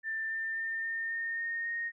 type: tone with pitch steps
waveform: sine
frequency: 1782 / 1794.4 / 1806.9 / 1819.4 / 1832.1 / 1844.8 / 1857.7 Hz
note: A6 / A6 / A6 / A#6 / A#6 / A#6 / A#6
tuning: +22 / +34 / +46 / -43 / -30 / -19 / -6 cents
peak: -32 dBFS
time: 0.03-1.92 s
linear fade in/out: 50 ms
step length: 270 ms
effects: none